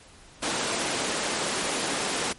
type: high-pass noise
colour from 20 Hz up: pink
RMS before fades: -28 dBFS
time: 0.42-2.33 s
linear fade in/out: 10 ms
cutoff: 260 Hz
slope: 12 dB/octave
effects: pink hiss -51 dBFS RMS until 2.38 s + MP3 48 kbps